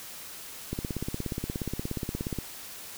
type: click train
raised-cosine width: 3 ms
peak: -18 dBFS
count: 29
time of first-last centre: 0.73-2.387 s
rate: 16.9 Hz
effects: white hiss -43 dBFS RMS until 2.97 s